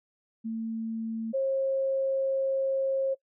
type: tone pair in turn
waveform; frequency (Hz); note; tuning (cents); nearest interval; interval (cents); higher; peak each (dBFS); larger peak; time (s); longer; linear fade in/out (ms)
sine; 224.7 / 537.5; A3 / C5; +37 / +47; octave + minor third; 1510; second; -30 / -24; second; 0.44-1.33 / 1.33-3.15; second; 20
effects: noise-tail reverb RT60 0.1 s tail -23 dB re dry